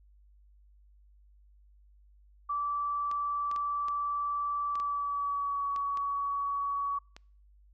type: tone with pitch glide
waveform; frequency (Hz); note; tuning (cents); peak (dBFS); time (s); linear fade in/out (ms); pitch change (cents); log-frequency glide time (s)
sine; 1160 to 1128.3; D6 to C#6; -22 to +30; -29; 2.49-6.99; 10; -48; 4.69-5.66
type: clicks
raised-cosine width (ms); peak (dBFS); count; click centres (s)
0.2; -29; 9; 3.114 / 3.514 / 3.562 / 3.884 / 4.755 / 4.8 / 5.762 / 5.973 / 7.165
effects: noise-tail reverb RT60 0.6 s tail -26 dB re dry + added 50 Hz sine -57 dBFS peak until 7.73 s